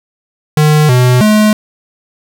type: tone with pitch steps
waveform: square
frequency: 152 / 125.2 / 213.1 Hz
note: D#3 / B2 / G#3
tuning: -40 / +24 / +45 cents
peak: -6 dBFS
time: 0.57-1.53 s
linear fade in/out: 2 ms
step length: 320 ms
effects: 8-bit